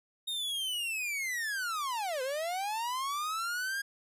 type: linear two-way sweep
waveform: 45% pulse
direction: down then up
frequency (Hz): 3729 to 501 to 1637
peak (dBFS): -32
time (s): 0.27-3.82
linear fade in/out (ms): 10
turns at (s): 2.22
effects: resampled to 32000 Hz